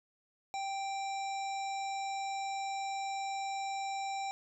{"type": "harmonic tone with a mistuned harmonic", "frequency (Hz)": 784, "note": "G5", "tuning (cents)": 0, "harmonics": [1, 3, 5, 7, 9, 10], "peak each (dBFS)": [-35, -45, -49, -52, -54, -55], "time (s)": [0.54, 4.31], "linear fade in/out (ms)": 0, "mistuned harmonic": 10, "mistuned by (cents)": -54, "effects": []}